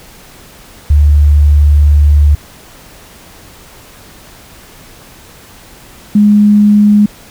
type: tone pair in turn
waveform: sine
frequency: 73.42 / 207.7 Hz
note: D2 / G#3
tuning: 0 / 0 cents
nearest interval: octave + tritone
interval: 1800 cents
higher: second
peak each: -3 dBFS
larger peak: neither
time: 0.9-2.35 / 6.15-7.06 s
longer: first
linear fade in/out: 5 ms
effects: pink hiss -37 dBFS RMS until 7.3 s